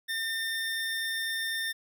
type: tone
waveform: 25% pulse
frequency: 1808 Hz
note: A6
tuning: 47 cents sharp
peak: -26 dBFS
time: 0.08-1.73 s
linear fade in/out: 20 ms
effects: none